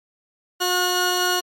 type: tone pair together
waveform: 15% pulse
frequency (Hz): 360.8 / 1447.3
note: F#4 / F#6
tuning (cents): -44 / -39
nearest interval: 2 octaves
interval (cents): 2405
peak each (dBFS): -15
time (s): 0.6-1.41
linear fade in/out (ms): 20
effects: MP3 64 kbps